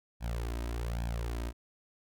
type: tone with flanger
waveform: sawtooth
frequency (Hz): 57.9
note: A#1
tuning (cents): -11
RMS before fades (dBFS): -35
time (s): 0.2-1.53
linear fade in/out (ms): 50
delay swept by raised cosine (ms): 1.2 to 3.2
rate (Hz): 1.2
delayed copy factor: +0.95
effects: none